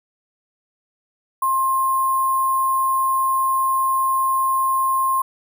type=tone with sample-and-hold; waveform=sine; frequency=1060 Hz; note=C6; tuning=22 cents sharp; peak=-16 dBFS; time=1.42-5.22 s; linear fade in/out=5 ms; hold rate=11025 Hz; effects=none